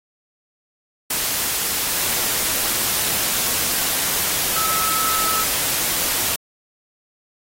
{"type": "tone in noise", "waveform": "sine", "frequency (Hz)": 1300, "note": "E6", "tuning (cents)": -24, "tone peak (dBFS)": -22, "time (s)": [4.56, 5.44], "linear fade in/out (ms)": 5, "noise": "white", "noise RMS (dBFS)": -21, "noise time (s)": [1.1, 6.36], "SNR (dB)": -4, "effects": ["AAC 48 kbps"]}